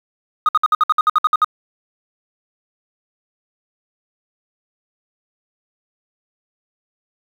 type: tone bursts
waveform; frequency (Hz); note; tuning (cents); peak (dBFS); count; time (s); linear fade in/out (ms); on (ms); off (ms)
sine; 1244.5; D#6; 0; -7; 12; 0.46-1.445; 2; 28; 59
effects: tanh soft clip ceiling -9 dBFS + 7-bit